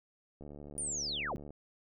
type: click train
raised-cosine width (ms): 2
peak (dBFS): -35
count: 81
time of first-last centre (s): 0.41-1.506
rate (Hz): 73
type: linear sweep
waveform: sine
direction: down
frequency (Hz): 9590 to 75.1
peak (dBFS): -34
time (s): 0.78-1.36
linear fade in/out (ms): 0
effects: none